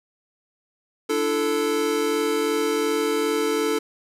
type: chord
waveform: square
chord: D suspended second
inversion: none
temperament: equal with one note detuned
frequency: 293.7 / 336.4 / 440 Hz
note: D4 / E4 / A4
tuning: 0 / +35 / 0 cents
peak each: -28 / -29 / -23 dBFS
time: 1.09-3.79 s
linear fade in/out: 10 ms
effects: resampled to 32000 Hz + 9-bit